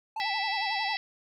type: tone with vibrato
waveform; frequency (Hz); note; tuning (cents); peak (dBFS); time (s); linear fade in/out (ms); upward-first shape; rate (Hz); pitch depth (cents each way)
triangle; 830; G#5; -1; -29; 0.16-0.96; 5; sine; 11; 130
type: harmonic tone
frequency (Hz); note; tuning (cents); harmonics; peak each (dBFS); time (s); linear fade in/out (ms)
659.3; E5; 0; 3 / 4 / 5 / 6 / 7 / 8; -33 / -37 / -40 / -38 / -39 / -40; 0.2-0.97; 0
effects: none